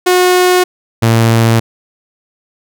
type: tone pair in turn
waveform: sawtooth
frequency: 362.9 / 114.31 Hz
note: F#4 / A#2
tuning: -34 / -33 cents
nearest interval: octave + minor sixth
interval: 1999 cents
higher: first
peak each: -3 dBFS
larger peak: neither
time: 0.06-0.64 / 1.02-1.6 s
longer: neither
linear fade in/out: 10 ms
effects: none